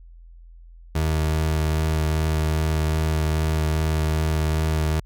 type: tone with vibrato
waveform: 30% pulse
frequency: 78.2 Hz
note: D#2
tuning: 9 cents sharp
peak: -17 dBFS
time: 0.95-5 s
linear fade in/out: 5 ms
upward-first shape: sine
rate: 2.5 Hz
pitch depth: 13 cents each way
effects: added 42 Hz sine -42 dBFS peak until 5.05 s